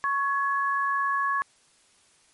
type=tone pair together; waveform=sine; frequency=1108.7 / 1689.3 Hz; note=C#6 / G#6; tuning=0 / +29 cents; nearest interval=perfect fifth; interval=729 cents; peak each=-24 / -28 dBFS; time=0.04-1.42 s; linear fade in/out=0 ms; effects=white hiss -61 dBFS RMS until 2.33 s + MP3 48 kbps